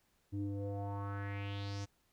square tone with low-pass filter sweep, 100.2 Hz, G2, 38 cents sharp, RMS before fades -40 dBFS, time 0.32-1.86 s, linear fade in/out 20 ms, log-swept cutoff 250 to 6400 Hz, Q 3.8, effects pink hiss -75 dBFS RMS until 2.12 s

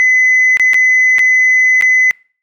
sine tone with dropouts, 2022 Hz, B6, 40 cents sharp, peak -5 dBFS, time 0-2.11 s, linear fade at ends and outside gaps 0 ms, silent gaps 0.571-0.597 / 0.734-0.743 / 1.184-1.192 / 1.811-1.823 s, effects noise-tail reverb RT60 0.4 s tail -26 dB re dry + tanh soft clip ceiling -4 dBFS

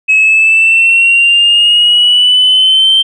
sine exponential sweep, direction up, 2562 to 3136 Hz, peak -3 dBFS, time 0.08-3.03 s, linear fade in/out 20 ms, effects tanh soft clip ceiling -1 dBFS

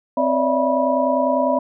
sine tone cluster, 260.3 / 570 / 600 / 660 / 974 Hz, C4 / C#5 / D5 / E5 / B5, -9 / +48 / +37 / +2 / -24 cents, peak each -22 dBFS, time 0.17-1.59 s, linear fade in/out 5 ms, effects none

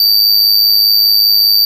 square tone with amplitude modulation, 4633 Hz, D8, 24 cents flat, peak -5 dBFS, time 0-1.65 s, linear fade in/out 2 ms, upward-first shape sine, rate 105 Hz, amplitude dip 55%, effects none

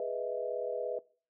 sine chord, E major seventh, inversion first, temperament equal, 415.3 / 493.9 / 622.3 / 659.3 Hz, G#4 / B4 / D#5 / E5, 0 / 0 / 0 / 0 cents, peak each -40 / -35 / -38 / -39 dBFS, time 0-0.99 s, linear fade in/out 2 ms, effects noise-tail reverb RT60 0.4 s tail -21 dB re dry

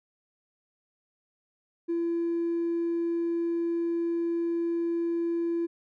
sine tone with hard clipping, 337.9 Hz, E4, 43 cents sharp, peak -26 dBFS, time 1.88-5.67 s, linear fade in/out 20 ms, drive 1 dB, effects none

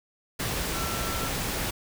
sine tone in noise, 1343 Hz, E6, 32 cents sharp, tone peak -36 dBFS, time 0.73-1.28 s, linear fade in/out 10 ms, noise pink, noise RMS -30 dBFS, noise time 0.39-1.71 s, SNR -9 dB, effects none

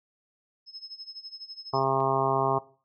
sine tone with tremolo, 5180 Hz, E8, 31 cents flat, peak -36 dBFS, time 0.66-1.84 s, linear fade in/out 50 ms, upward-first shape sine, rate 12 Hz, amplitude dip 90%
harmonic tone, 134.5 Hz, C3, 48 cents sharp, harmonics 1 / 2 / 3 / 4 / 5 / 6 / 7 / 8 / 9, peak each -32 / -37 / -30 / -39 / -30 / -31 / -30 / -29 / -36 dBFS, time 1.73-2.59 s, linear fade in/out 10 ms
click, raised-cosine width 0.3 ms, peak -36 dBFS, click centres 2.004 s
effects noise-tail reverb RT60 0.4 s tail -19 dB re dry

